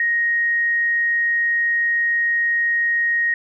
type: tone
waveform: sine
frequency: 1873 Hz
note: A#6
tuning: 8 cents sharp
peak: -16 dBFS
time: 0-3.34 s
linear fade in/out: 2 ms
effects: none